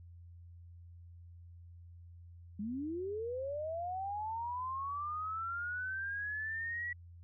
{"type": "linear sweep", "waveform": "sine", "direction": "up", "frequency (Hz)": [196, 1945], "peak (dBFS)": -36, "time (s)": [2.59, 6.93], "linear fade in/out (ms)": 5, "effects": ["added 86 Hz sine -51 dBFS peak until 7.23 s"]}